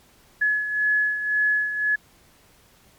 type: beating tone pair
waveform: sine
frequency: 1700 / 1701.9 Hz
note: G#6 / G#6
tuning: +40 / +42 cents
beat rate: 1.9 Hz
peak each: -20 / -27 dBFS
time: 0.41-1.96 s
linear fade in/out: 10 ms
effects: pink hiss -56 dBFS RMS until 2.98 s + MP3 96 kbps